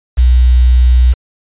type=tone with quantisation; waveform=sine; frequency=61.74 Hz; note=B1; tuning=in tune; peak=-4 dBFS; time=0.17-1.14 s; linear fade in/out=20 ms; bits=5; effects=resampled to 8000 Hz